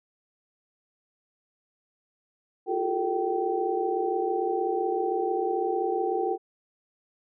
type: tone cluster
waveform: sine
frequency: 333.6 / 359.6 / 410.8 / 446.6 / 775 Hz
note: E4 / F#4 / G#4 / A4 / G5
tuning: +21 / -49 / -19 / +26 / -20 cents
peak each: -38 / -29 / -33 / -30 / -29 dBFS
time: 2.66-6.38 s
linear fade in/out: 50 ms
effects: none